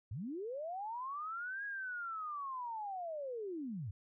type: linear two-way sweep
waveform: sine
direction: up then down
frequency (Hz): 85.1 to 1661.2 to 85.1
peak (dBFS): -39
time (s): 0.11-3.91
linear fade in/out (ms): 5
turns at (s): 1.65
effects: none